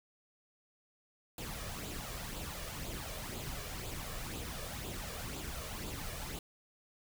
pink noise with flanger, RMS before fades -42 dBFS, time 1.38-6.39 s, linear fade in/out 2 ms, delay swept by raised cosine 0.26 to 1.76 ms, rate 2 Hz, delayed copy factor +0.55, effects none

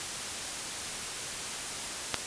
click, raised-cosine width 0.2 ms, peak -8 dBFS, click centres 2.143 s, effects white hiss -36 dBFS RMS until 2.26 s + resampled to 22050 Hz

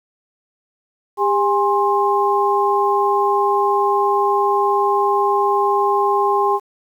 sine tone cluster, 401.1 / 821 / 1058 Hz, G4 / G#5 / C6, +40 / -20 / +19 cents, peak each -18 dBFS, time 1.17-6.6 s, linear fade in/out 50 ms, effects 8-bit

